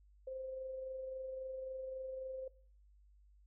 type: tone with amplitude modulation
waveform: sine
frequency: 523.3 Hz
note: C5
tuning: in tune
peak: -40 dBFS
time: 0.27-2.48 s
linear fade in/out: 5 ms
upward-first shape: sine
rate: 23.7 Hz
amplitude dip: 35%
effects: noise-tail reverb RT60 0.5 s tail -21 dB re dry + added 50 Hz sine -62 dBFS peak until 3.46 s